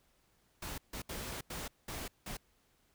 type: noise bursts at uneven times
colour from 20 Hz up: pink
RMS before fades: -42 dBFS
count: 6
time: 0.62-0.78 / 0.93-1.02 / 1.09-1.41 / 1.5-1.68 / 1.88-2.08 / 2.26-2.37 s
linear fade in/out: 5 ms
effects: pink hiss -72 dBFS RMS until 2.94 s